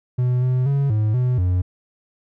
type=tone with pitch steps; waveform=triangle; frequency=124.8 / 127.2 / 139.7 / 107.4 / 125.5 / 90.3 Hz; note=B2 / C3 / C#3 / A2 / B2 / F#2; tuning=+19 / -48 / +14 / -41 / +28 / -42 cents; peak=-14 dBFS; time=0.18-1.62 s; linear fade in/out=10 ms; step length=240 ms; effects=none